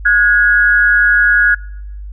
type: tone pair together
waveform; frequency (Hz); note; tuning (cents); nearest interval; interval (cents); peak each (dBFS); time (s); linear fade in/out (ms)
sine; 1450 / 1661.2; F#6 / G#6; -35 / 0; major second; 235; -10; 0.05-1.55; 10
effects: noise-tail reverb RT60 0.9 s tail -25 dB re dry + added 50 Hz sine -25 dBFS peak until 2.12 s